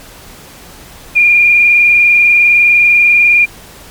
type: tone with vibrato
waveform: sine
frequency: 2406 Hz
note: D7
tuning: 41 cents sharp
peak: -4 dBFS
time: 1.15-3.46 s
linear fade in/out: 20 ms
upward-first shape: sine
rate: 20 Hz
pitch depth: 36 cents each way
effects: pink hiss -35 dBFS RMS until 3.9 s + MP3 96 kbps